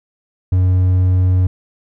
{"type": "tone", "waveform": "triangle", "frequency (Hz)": 91.9, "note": "F#2", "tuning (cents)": -11, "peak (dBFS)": -8, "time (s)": [0.52, 1.47], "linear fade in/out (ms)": 5, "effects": []}